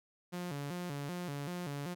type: tone with vibrato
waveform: sawtooth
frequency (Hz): 159.1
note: D#3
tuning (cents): +39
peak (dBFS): -34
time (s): 0.32-1.95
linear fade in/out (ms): 20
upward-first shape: square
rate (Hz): 2.6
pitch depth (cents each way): 190
effects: none